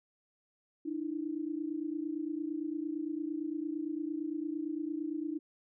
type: tone pair together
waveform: sine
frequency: 298.6 / 327.4 Hz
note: D4 / E4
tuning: +29 / -12 cents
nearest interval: major second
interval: 159 cents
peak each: -36 / -37 dBFS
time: 0.85-5.39 s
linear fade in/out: 10 ms
effects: none